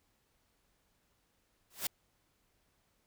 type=noise with exponential growth; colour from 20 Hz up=white; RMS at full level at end=-30 dBFS; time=1.7-1.87 s; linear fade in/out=5 ms; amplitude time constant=36 ms; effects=pink hiss -75 dBFS RMS until 3.06 s